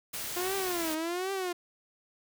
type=noise; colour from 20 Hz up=white; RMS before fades=-37 dBFS; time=0.13-0.95 s; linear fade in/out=10 ms
type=tone with vibrato; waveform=sawtooth; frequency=349.9 Hz; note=F4; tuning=3 cents sharp; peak=-27 dBFS; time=0.36-1.53 s; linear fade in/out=10 ms; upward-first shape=triangle; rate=1.3 Hz; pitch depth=210 cents each way
effects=none